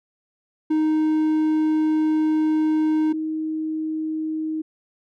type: tone pair in turn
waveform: triangle / sine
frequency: 311.1 / 314 Hz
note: D#4 / D#4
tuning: 0 / +16 cents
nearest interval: unison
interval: 16 cents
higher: second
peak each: -15 / -23 dBFS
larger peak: first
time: 0.7-3.13 / 3.13-4.62 s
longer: first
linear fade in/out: 10 ms
effects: none